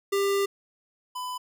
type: tone pair in turn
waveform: square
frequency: 397.3 / 1001.1 Hz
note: G4 / B5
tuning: +23 / +23 cents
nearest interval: octave + major third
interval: 1600 cents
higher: second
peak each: -23 / -32 dBFS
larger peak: first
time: 0.12-0.46 / 1.15-1.38 s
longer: first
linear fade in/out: 10 ms
effects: none